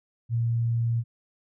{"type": "tone", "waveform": "sine", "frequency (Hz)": 116.54, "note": "A#2", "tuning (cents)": 0, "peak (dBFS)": -22, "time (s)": [0.29, 1.04], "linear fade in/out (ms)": 50, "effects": []}